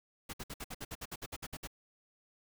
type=noise bursts; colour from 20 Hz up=pink; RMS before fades=-42 dBFS; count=14; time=0.29-1.674 s; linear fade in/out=10 ms; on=45 ms; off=58 ms; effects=none